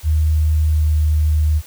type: tone with pitch glide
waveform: sine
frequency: 77.6 to 76.66 Hz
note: D#2 to D#2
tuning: -4 to -25 cents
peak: -12 dBFS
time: 0.03-1.62 s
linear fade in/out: 50 ms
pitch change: -21 cents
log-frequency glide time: 0.67-0.92 s
effects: white hiss -42 dBFS RMS until 1.66 s